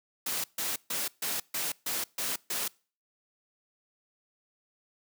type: noise bursts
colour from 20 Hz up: white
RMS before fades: -32 dBFS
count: 8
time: 0.26-2.68 s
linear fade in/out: 5 ms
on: 180 ms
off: 140 ms
effects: noise-tail reverb RT60 0.4 s tail -25 dB re dry + high-pass 150 Hz 12 dB/octave